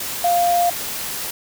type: tone in noise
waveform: sine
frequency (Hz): 698.5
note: F5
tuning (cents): 0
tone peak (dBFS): -14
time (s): 0.24-0.7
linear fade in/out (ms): 5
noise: white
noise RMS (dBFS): -27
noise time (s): 0-1.31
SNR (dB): +10
effects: none